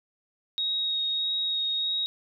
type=tone with vibrato; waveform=sine; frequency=3765 Hz; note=A#7; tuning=16 cents sharp; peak=-25 dBFS; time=0.58-2.06 s; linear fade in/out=0 ms; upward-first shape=sine; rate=1.6 Hz; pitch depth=11 cents each way; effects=none